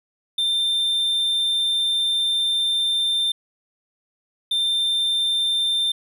triangle tone pair in turn, 3585 / 3585 Hz, A7 / A7, +32 / +32 cents, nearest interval unison, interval 0 cents, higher neither, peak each -17 dBFS, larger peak neither, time 0.38-3.32 / 4.51-5.92 s, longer first, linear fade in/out 5 ms, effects none

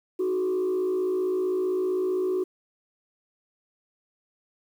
sine tone with frequency modulation, 370 Hz, F#4, in tune, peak -21 dBFS, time 0.19-2.44 s, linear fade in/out 10 ms, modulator 55.5 Hz, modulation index 0.51, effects tanh soft clip ceiling -21 dBFS + 9-bit

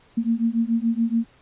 sine beating tone pair, 226.4 / 233.4 Hz, A3 / A#3, +50 / +2 cents, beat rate 7 Hz, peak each -22 dBFS, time 0.17-1.25 s, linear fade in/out 10 ms, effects pink hiss -56 dBFS RMS until 1.41 s + resampled to 8000 Hz

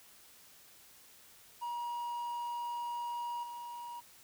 triangle tone with level steps, 954 Hz, A#5, 40 cents sharp, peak -34 / -40 dBFS, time 1.61-4.01 s, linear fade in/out 20 ms, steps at 3.43 s, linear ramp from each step 5 ms, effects white hiss -59 dBFS RMS until 4.23 s

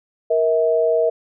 sine tone pair together, 469.6 / 644.6 Hz, A#4 / E5, +13 / -39 cents, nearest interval perfect fourth, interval 548 cents, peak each -17 dBFS, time 0.3-1.1 s, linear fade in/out 10 ms, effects none

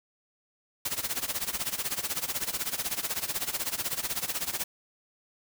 white noise with tremolo, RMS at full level -29 dBFS, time 0.85-4.64 s, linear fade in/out 5 ms, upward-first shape sine, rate 16 Hz, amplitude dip 85%, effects none

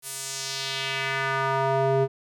square tone with band-pass filter sweep, 135.1 Hz, C#3, 44 cents flat, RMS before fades -26 dBFS, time 0.02-2.08 s, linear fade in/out 50 ms, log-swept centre 11000 to 440 Hz, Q 1.7, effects none

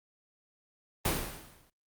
pink noise with exponential decay, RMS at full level -26 dBFS, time 1.05-1.7 s, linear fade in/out 5 ms, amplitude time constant 140 ms, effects Opus 32 kbps

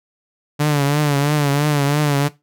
sawtooth tone with vibrato, 145.3 Hz, D3, 18 cents flat, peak -10 dBFS, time 0.59-2.29 s, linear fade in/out 20 ms, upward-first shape triangle, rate 3 Hz, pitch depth 78 cents each way, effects noise-tail reverb RT60 0.2 s tail -17 dB re dry

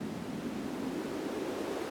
white noise with band-pass filter sweep, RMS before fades -37 dBFS, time 0-1.9 s, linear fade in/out 10 ms, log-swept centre 210 to 380 Hz, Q 3, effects none

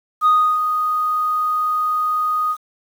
sine tone with ADSR envelope, 1242 Hz, D#6, 3 cents flat, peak -8 dBFS, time 0.21-2.57 s, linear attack 51 ms, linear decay 320 ms, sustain -8 dB, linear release 61 ms, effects tanh soft clip ceiling -8 dBFS + 7-bit

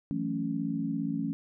sine chord, F# minor seventh, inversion third, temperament equal, 164.81 / 185 / 220 / 277.2 Hz, E3 / F#3 / A3 / C#4, 0 / 0 / 0 / 0 cents, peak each -35 / -38 / -34 / -32 dBFS, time 0.11-1.33 s, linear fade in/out 0 ms, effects none

